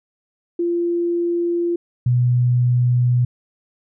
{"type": "tone pair in turn", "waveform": "sine", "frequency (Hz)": [344.4, 123.14], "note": ["F4", "B2"], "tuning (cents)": [-24, -5], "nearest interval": "octave + tritone", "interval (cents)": 1781, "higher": "first", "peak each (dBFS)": [-17, -13], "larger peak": "second", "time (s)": [[0.59, 1.76], [2.06, 3.25]], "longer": "second", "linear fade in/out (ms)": 5, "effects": []}